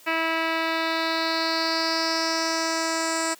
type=tone with low-pass filter sweep; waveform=10% pulse; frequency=325.8 Hz; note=E4; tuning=20 cents flat; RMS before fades=-25 dBFS; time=0.06-3.35 s; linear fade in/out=20 ms; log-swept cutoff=2800 to 7700 Hz; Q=4.3; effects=white hiss -51 dBFS RMS until 3.39 s + high-pass 200 Hz 12 dB/octave